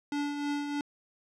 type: tone with tremolo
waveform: square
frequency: 289.2 Hz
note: D4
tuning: 27 cents flat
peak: -29 dBFS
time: 0.12-0.81 s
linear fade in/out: 2 ms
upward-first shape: triangle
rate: 3.2 Hz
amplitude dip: 50%
effects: low-pass 6000 Hz 12 dB/octave